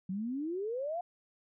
sine exponential sweep, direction up, 180.4 to 725 Hz, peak -33 dBFS, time 0.09-1.01 s, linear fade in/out 5 ms, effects none

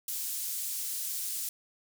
pink high-pass noise, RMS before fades -35 dBFS, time 0.08-1.49 s, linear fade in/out 2 ms, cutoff 7700 Hz, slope 12 dB/octave, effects none

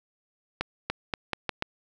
accelerating click train, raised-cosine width 0.3 ms, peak -11 dBFS, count 6, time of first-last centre 0.61-1.624 s, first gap 290 ms, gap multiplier 0.82, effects none

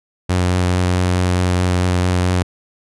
sawtooth tone with vibrato, 90.4 Hz, F#2, 40 cents flat, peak -10 dBFS, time 0.29-2.43 s, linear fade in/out 10 ms, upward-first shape sine, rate 4.6 Hz, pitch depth 12 cents each way, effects resampled to 24000 Hz

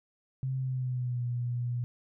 sine tone with pitch glide, 131.7 to 121.47 Hz, C3 to B2, +12 to -28 cents, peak -29 dBFS, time 0.43-1.84 s, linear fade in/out 0 ms, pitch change -140 cents, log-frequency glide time 0.57-1.23 s, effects none

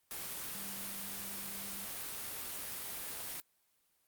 sine tone in noise, 197.1 Hz, G3, 10 cents sharp, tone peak -51 dBFS, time 0.55-1.86 s, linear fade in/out 0 ms, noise white, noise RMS -42 dBFS, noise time 0.11-3.4 s, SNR -12 dB, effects white hiss -75 dBFS RMS until 4.07 s + Opus 32 kbps

